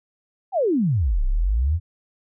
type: exponential two-way sweep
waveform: sine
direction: down then up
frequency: 830.6 to 30.3 to 90.5 Hz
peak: -17 dBFS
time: 0.52-1.8 s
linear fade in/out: 50 ms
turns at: 1.24 s
effects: none